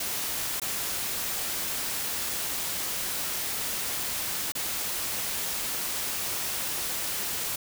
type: noise with dropouts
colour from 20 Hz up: white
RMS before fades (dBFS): -31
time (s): 0-7.56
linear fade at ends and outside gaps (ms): 5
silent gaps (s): 0.599-0.617 / 4.521-4.551
effects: none